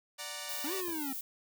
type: chord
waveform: 5% pulse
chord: D augmented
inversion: none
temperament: equal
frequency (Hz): 587.3 / 740 / 932.3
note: D5 / F#5 / A#5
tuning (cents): 0 / 0 / 0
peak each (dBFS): -31 / -34 / -32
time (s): 0.18-0.82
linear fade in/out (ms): 20
type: noise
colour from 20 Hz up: violet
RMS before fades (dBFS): -40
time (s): 0.49-1.21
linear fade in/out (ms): 2
type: linear two-way sweep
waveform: square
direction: up then down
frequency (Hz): 260 to 392 to 260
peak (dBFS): -37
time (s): 0.64-1.13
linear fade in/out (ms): 5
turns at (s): 0.74
type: tone with exponential decay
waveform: 5% pulse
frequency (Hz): 88.5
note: F2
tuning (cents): +23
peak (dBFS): -37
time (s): 0.88-1.18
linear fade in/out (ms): 0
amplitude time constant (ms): 65
effects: none